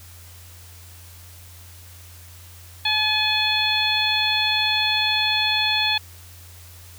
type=harmonic tone with a mistuned harmonic; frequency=858 Hz; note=A5; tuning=44 cents flat; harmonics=1 / 2 / 3 / 4 / 5; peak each=-27 / -28 / -24 / -22 / -25 dBFS; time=2.85-5.98 s; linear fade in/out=5 ms; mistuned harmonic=3; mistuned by=-38 cents; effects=added 87 Hz sine -43 dBFS peak until 6.98 s + white hiss -47 dBFS RMS until 6.98 s